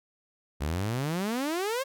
sawtooth exponential sweep, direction up, 67.6 to 556 Hz, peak -24 dBFS, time 0.6-1.84 s, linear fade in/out 20 ms, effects none

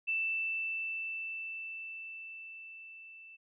sine tone with level ramp, 2656 Hz, E7, 12 cents sharp, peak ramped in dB -29 to -50 dBFS, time 0.07-3.37 s, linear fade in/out 20 ms, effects none

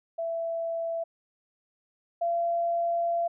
sine tone pair in turn, 665 / 682.5 Hz, E5 / F5, +15 / -40 cents, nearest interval unison, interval 45 cents, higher second, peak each -28 / -24 dBFS, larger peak second, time 0.18-1.04 / 2.21-3.28 s, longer second, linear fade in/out 10 ms, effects none

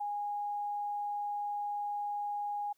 sine tone, 823 Hz, G#5, 16 cents flat, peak -33 dBFS, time 0-2.73 s, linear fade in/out 10 ms, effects white hiss -75 dBFS RMS until 2.77 s

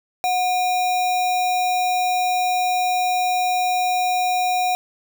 sine tone with sample-and-hold, 730 Hz, F#5, 24 cents flat, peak -17 dBFS, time 0.24-4.75 s, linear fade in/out 0 ms, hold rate 3150 Hz, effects none

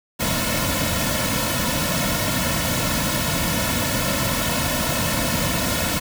pink noise with comb filter, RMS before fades -22 dBFS, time 0.19-6 s, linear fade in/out 20 ms, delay 2.5 ms, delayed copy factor -0.95, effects none

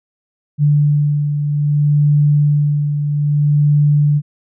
sine beating tone pair, 146.83 / 147.45 Hz, D3 / D3, 0 / +7 cents, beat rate 0.62 Hz, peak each -11 / -20 dBFS, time 0.58-4.22 s, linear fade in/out 50 ms, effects none

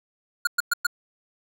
square tone bursts, 1433 Hz, F6, 44 cents sharp, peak -19 dBFS, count 4, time 0.45-0.868 s, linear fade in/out 5 ms, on 22 ms, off 110 ms, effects none

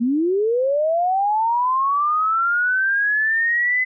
sine linear sweep, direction up, 223.8 to 2033 Hz, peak -16 dBFS, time 0-3.85 s, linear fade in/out 20 ms, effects none

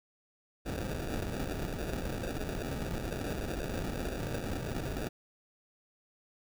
pink noise with sample-and-hold, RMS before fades -36 dBFS, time 0.65-5.09 s, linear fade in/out 20 ms, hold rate 1050 Hz, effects none

